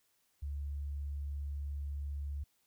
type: tone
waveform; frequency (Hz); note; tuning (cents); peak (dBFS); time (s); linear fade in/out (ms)
sine; 71.4; D2; -48; -36; 0.42-2.44; 10
effects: white hiss -75 dBFS RMS until 2.66 s